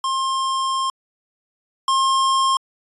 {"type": "tone pair in turn", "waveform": "square", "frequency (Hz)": [1063, 1067.3], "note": ["C6", "C6"], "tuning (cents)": [27, 34], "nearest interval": "unison", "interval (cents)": 7, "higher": "second", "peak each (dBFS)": [-20, -16], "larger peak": "second", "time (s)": [[0.04, 0.9], [1.88, 2.57]], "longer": "first", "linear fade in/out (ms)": 2, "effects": ["resampled to 24000 Hz"]}